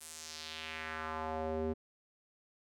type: tone with band-pass filter sweep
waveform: square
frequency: 79.3 Hz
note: D#2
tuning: 33 cents sharp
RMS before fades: -40 dBFS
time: 0-1.74 s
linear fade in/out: 20 ms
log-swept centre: 10000 to 340 Hz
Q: 1.9
effects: none